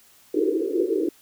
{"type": "band-pass noise", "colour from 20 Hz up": "white", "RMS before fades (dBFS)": -23, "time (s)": [0.34, 1.09], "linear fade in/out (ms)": 5, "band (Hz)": [300, 470], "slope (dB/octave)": 96, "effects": ["white hiss -55 dBFS RMS until 1.21 s"]}